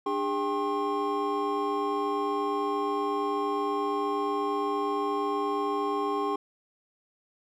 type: tone cluster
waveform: triangle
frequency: 297.6 / 406.1 / 793 / 1073 Hz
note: D4 / G#4 / G5 / C6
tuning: +23 / -39 / +20 / +43 cents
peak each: -32 / -28 / -32 / -29 dBFS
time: 0.06-6.36 s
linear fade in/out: 5 ms
effects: none